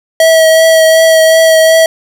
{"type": "tone with vibrato", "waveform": "square", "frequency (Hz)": 645, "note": "E5", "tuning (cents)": -38, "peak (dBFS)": -4, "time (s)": [0.2, 1.86], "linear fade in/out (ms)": 2, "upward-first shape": "triangle", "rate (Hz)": 2.7, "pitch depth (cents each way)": 18, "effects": ["7-bit"]}